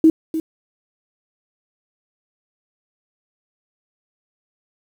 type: tone with echo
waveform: sine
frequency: 320 Hz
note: D#4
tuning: 49 cents sharp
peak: -7 dBFS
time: 0.04-0.1 s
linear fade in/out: 2 ms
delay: 300 ms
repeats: 1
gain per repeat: -12 dB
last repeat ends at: 0.4 s
effects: 7-bit